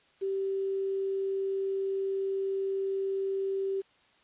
sine tone with quantisation, 388.4 Hz, G4, 16 cents flat, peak -28 dBFS, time 0.21-3.82 s, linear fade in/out 20 ms, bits 9, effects white hiss -64 dBFS RMS until 4.23 s + resampled to 8000 Hz

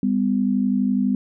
sine tone pair together, 200 / 252 Hz, G3 / B3, +35 / +35 cents, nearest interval major third, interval 400 cents, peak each -20 dBFS, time 0.03-1.15 s, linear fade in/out 2 ms, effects none

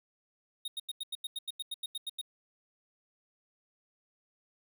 square tone bursts, 3729 Hz, A#7, in tune, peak -35 dBFS, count 14, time 0.65-2.214 s, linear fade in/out 5 ms, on 30 ms, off 88 ms, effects none

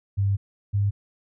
sine tone pair in turn, 99.2 / 101.05 Hz, G2 / G#2, +21 / -47 cents, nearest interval unison, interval 32 cents, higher second, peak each -19 dBFS, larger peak neither, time 0.17-0.37 / 0.73-0.91 s, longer first, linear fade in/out 20 ms, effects none

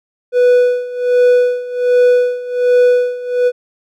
triangle tone with tremolo, 493.3 Hz, B4, 2 cents flat, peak -4 dBFS, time 0.32-3.52 s, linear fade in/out 50 ms, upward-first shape sine, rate 1.3 Hz, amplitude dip 85%, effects none

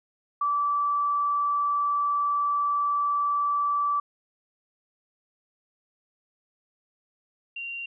sine tone pair in turn, 1159 / 2765 Hz, D6 / F7, -23 / -18 cents, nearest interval octave + minor third, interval 1505 cents, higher second, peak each -22 / -32 dBFS, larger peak first, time 0.41-4 / 7.56-7.86 s, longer first, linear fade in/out 5 ms, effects none

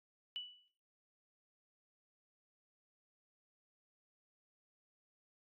sine tone with exponential decay, 2960 Hz, F#7, in tune, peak -37 dBFS, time 0.36-0.68 s, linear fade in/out 0 ms, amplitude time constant 68 ms, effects noise-tail reverb RT60 0.7 s tail -24 dB re dry + AAC 32 kbps

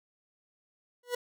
40% pulse tone with exponential growth, 488.5 Hz, B4, 19 cents flat, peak -26 dBFS, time 1.03-1.15 s, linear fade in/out 5 ms, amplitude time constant 24 ms, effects none

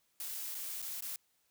blue noise with dropouts, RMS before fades -41 dBFS, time 0.2-1.16 s, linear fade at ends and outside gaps 1 ms, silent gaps 0.546-0.55 / 0.818-0.825 / 1.007-1.023 s, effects white hiss -75 dBFS RMS until 1.5 s

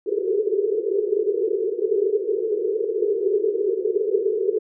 pink band-pass noise, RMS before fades -22 dBFS, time 0.06-4.59 s, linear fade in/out 10 ms, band 380 to 450 Hz, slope 96 dB/octave, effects none

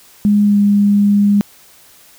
sine tone with pitch glide, 206.3 to 203.5 Hz, G#3 to G#3, -11 to -35 cents, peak -8 dBFS, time 0.25-1.41 s, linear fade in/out 0 ms, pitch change -24 cents, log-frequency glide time 0.44-0.57 s, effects white hiss -45 dBFS RMS until 2.18 s

